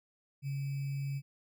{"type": "tone with sample-and-hold", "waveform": "sine", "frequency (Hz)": 138.59, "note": "C#3", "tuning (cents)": 0, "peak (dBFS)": -33, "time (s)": [0.42, 1.22], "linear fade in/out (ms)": 50, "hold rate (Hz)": 2450, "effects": []}